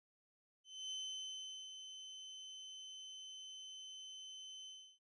35% pulse tone with ADSR envelope, 3058 Hz, G7, 44 cents flat, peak -40 dBFS, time 0.64-4.99 s, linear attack 270 ms, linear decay 790 ms, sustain -8 dB, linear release 320 ms, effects resampled to 24000 Hz

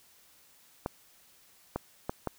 clicks, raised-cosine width 1 ms, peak -17 dBFS, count 4, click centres 0.861 / 1.76 / 2.095 / 2.273 s, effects white hiss -61 dBFS RMS until 2.38 s

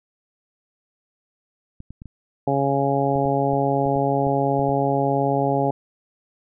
clicks, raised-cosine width 5 ms, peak -25 dBFS, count 12, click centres 1.804 / 1.906 / 2.019 / 2.057 / 3.158 / 3.256 / 3.534 / 3.861 / 3.961 / 4.268 / 4.594 / 4.692 s
harmonic tone, 138.59 Hz, C#3, in tune, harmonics 1 / 2 / 3 / 4 / 5 / 6, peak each -25 / -25 / -25 / -25 / -25 / -25 dBFS, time 2.47-5.71 s, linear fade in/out 5 ms
effects none

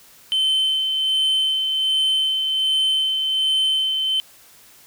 sine tone with tremolo, 3076 Hz, G7, 33 cents flat, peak -13 dBFS, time 0.32-4.2 s, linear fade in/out 0 ms, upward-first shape sine, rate 1.3 Hz, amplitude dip 45%, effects tanh soft clip ceiling -15 dBFS + white hiss -49 dBFS RMS until 4.86 s

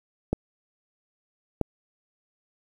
clicks, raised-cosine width 2 ms, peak -10 dBFS, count 2, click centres 0.33 / 1.613 s, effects 8-bit

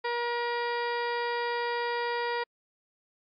harmonic tone, 476.6 Hz, A#4, 38 cents sharp, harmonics 1 / 2 / 3 / 4 / 5 / 6 / 7 / 8 / 9 / 10, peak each -32 / -32 / -40 / -36 / -43 / -49 / -48 / -48 / -55 / -45 dBFS, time 0.04-2.44 s, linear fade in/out 10 ms, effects AAC 64 kbps

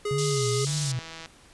square tone, 415.3 Hz, G#4, in tune, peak -27 dBFS, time 0.05-0.65 s, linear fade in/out 5 ms
sine tone with vibrato, 134.7 Hz, C#3, 49 cents flat, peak -26 dBFS, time 0.11-0.99 s, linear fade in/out 0 ms, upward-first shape sine, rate 1.9 Hz, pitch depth 190 cents each way
white band-pass noise, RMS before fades -33 dBFS, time 0.18-0.92 s, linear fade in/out 5 ms, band 3700 to 7900 Hz, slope 24 dB/octave
click train, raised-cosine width 0.2 ms, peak -23 dBFS, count 97, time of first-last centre 0.67-1.259 s, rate 163 Hz
effects pink hiss -54 dBFS RMS until 1.53 s + resampled to 24000 Hz

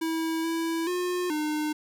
square tone with pitch steps, 324.7 / 329.4 / 358.6 / 303.8 Hz, E4 / E4 / F4 / D#4, -26 / -1 / +46 / -41 cents, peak -27 dBFS, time 0.01-1.73 s, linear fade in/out 10 ms, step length 430 ms, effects none

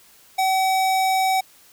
square tone, 760 Hz, F#5, 46 cents sharp, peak -18 dBFS, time 0.38-1.41 s, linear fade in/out 10 ms, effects white hiss -52 dBFS RMS until 1.72 s

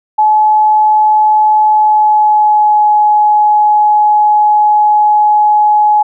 sine tone with pitch glide, 855 to 843.2 Hz, A5 to G#5, -50 to +26 cents, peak -5 dBFS, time 0.18-6.03 s, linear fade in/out 10 ms, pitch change -24 cents, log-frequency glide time 1.67-2.89 s, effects none

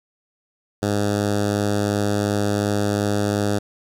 10% pulse tone with notch filter, 102.8 Hz, G#2, 17 cents flat, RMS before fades -21 dBFS, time 0.82-3.59 s, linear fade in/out 10 ms, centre 2300 Hz, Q 1.1, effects low-pass 11000 Hz 12 dB/octave + 8-bit

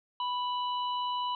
harmonic tone, 987.8 Hz, B5, in tune, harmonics 1 / 3 / 4, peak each -30 / -38 / -46 dBFS, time 0.2-1.35 s, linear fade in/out 2 ms, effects none

